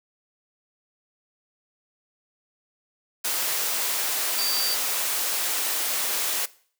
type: tone in noise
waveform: sine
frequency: 4647 Hz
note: D8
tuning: 19 cents flat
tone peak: -25 dBFS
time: 4.38-4.75 s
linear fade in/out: 10 ms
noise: white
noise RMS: -26 dBFS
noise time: 3.24-6.46 s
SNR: -2 dB
effects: noise-tail reverb RT60 0.5 s tail -20 dB re dry + high-pass 400 Hz 12 dB/octave